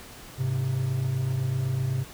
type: tone pair together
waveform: triangle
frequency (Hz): 104.07 / 132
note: G#2 / C3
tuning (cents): +4 / +16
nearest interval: major third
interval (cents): 412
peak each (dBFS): -29 / -23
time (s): 0.38-2.04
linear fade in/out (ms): 20
effects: pink hiss -45 dBFS RMS until 2.13 s